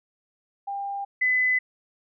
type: tone pair in turn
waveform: sine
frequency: 798 / 2011 Hz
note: G5 / B6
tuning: +31 / +31 cents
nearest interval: octave + major third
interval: 1600 cents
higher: second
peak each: -28 / -19 dBFS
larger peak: second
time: 0.67-1.05 / 1.21-1.59 s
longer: neither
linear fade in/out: 10 ms
effects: none